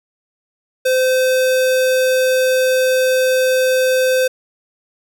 square tone, 515 Hz, C5, 28 cents flat, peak -13 dBFS, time 0.85-4.28 s, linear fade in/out 10 ms, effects none

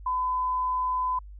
sine tone, 1010 Hz, B5, 39 cents sharp, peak -24 dBFS, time 0.06-1.19 s, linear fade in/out 5 ms, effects added 50 Hz sine -41 dBFS peak until 1.39 s

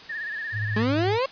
sine tone with vibrato, 1758 Hz, A6, 2 cents flat, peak -29 dBFS, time 0.09-0.83 s, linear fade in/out 10 ms, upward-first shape sine, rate 17 Hz, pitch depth 82 cents each way
sine tone with tremolo, 106.7 Hz, G#2, 47 cents sharp, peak -24 dBFS, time 0.52-1.19 s, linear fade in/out 50 ms, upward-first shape triangle, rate 11 Hz, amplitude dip 35%
30% pulse exponential sweep, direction up, 205.9 to 554.4 Hz, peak -19 dBFS, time 0.76-1.26 s, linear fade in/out 5 ms
effects white hiss -44 dBFS RMS until 1.31 s + resampled to 11025 Hz

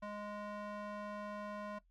square tone with band-pass filter, 207.7 Hz, G#3, in tune, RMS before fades -45 dBFS, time 0.02-1.79 s, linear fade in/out 10 ms, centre 880 Hz, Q 1.1, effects noise-tail reverb RT60 0.1 s tail -17 dB re dry + added 42 Hz sine -68 dBFS peak until 1.9 s

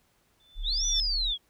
sine tone with exponential growth, 3520 Hz, A7, in tune, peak -23 dBFS, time 0.4-1 s, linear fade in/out 1 ms, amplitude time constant 130 ms
sine tone, 36.04 Hz, D1, 32 cents flat, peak -30 dBFS, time 0.55-1.34 s, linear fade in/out 50 ms
sine linear two-way sweep, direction up then down, 3218 to 5990 to 3218 Hz, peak -26 dBFS, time 0.63-1.38 s, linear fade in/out 50 ms, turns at 0.86 s
effects tanh soft clip ceiling -13 dBFS + pink hiss -68 dBFS RMS until 1.49 s

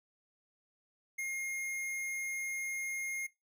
sine tone with hard clipping, 2136 Hz, C7, 35 cents sharp, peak -36 dBFS, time 1.18-3.27 s, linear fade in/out 10 ms, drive 17 dB, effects noise-tail reverb RT60 0.2 s tail -20 dB re dry

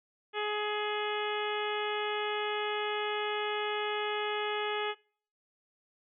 harmonic tone, 420 Hz, G#4, 19 cents sharp, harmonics 1 / 2 / 3 / 4 / 5 / 6 / 7 / 8, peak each -34 / -37 / -39 / -40 / -41 / -42 / -42 / -43 dBFS, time 0.33-4.95 s, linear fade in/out 50 ms, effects noise-tail reverb RT60 0.5 s tail -24 dB re dry

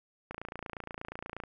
click train, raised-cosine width 0.5 ms, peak -24 dBFS, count 33, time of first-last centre 0.31-1.437 s, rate 28.4 Hz, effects none

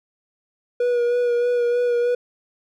triangle tone with vibrato, 483.2 Hz, B4, 38 cents flat, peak -15 dBFS, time 0.8-2.15 s, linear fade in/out 5 ms, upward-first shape sine, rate 3.2 Hz, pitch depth 22 cents each way, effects none

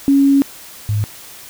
sine tone pair in turn, 277.2 / 105.19 Hz, C#4 / G#2, 0 / +23 cents, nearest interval octave + perfect fourth, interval 1677 cents, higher first, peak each -8 / -14 dBFS, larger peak first, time 0.08-0.42 / 0.89-1.04 s, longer first, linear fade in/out 0 ms, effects white hiss -37 dBFS RMS until 1.49 s

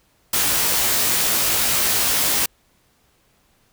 white noise with comb filter, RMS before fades -19 dBFS, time 0.33-2.46 s, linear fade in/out 5 ms, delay 17 ms, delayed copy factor +0.65, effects pink hiss -61 dBFS RMS until 3.72 s

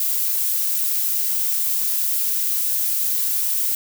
violet noise, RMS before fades -21 dBFS, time 0-3.75 s, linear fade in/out 2 ms, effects none

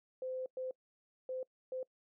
sine tone bursts at uneven times, 515 Hz, C5, 28 cents flat, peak -37 dBFS, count 4, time 0.22-0.46 / 0.57-0.71 / 1.29-1.43 / 1.72-1.83 s, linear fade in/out 2 ms, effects noise-tail reverb RT60 0.1 s tail -24 dB re dry

